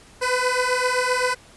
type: beating tone pair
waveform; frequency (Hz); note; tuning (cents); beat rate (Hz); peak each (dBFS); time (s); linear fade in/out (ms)
15% pulse; 498.3 / 506; B4 / B4; +15 / +42; 7.7; -16; 0.21-1.35; 20
effects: pink hiss -49 dBFS RMS until 1.56 s + resampled to 24000 Hz